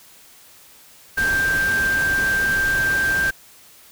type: tone in noise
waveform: sine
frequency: 1576 Hz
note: G6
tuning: 9 cents sharp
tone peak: -17 dBFS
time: 1.17-3.31 s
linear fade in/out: 10 ms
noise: pink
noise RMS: -29 dBFS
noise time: 1.17-3.31 s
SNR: +9 dB
effects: white hiss -48 dBFS RMS until 3.91 s